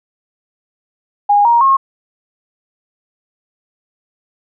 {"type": "tone with pitch steps", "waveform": "sine", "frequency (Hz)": [819, 940.8, 1080.7], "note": ["G#5", "A#5", "C#6"], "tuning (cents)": [-24, 16, -44], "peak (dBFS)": -7, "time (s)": [1.29, 1.77], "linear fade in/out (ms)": 10, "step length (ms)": 160, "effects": []}